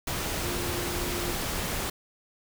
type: tone in noise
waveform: sine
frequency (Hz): 351.3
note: F4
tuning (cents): +10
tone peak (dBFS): -35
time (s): 0.43-1.33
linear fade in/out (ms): 5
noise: pink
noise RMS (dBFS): -31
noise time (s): 0.07-1.9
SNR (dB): -7
effects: none